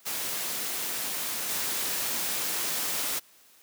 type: noise with level steps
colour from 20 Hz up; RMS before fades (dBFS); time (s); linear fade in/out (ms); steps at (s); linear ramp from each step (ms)
white; -32 / -30; 0.05-3.2; 20; 1.49; 2
effects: white hiss -58 dBFS RMS until 3.62 s + high-pass 150 Hz 12 dB/octave